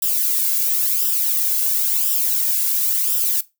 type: noise with flanger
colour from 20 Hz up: violet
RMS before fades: -19 dBFS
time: 0.02-3.41 s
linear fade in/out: 5 ms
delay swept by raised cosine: 0.46 to 1.66 ms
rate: 0.96 Hz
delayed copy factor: -0.65
effects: noise-tail reverb RT60 0.2 s tail -17 dB re dry